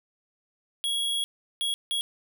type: tone bursts at uneven times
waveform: square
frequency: 3322 Hz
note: G#7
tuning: in tune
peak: -26 dBFS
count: 3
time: 0.84-1.24 / 1.61-1.74 / 1.91-2.01 s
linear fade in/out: 0 ms
effects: none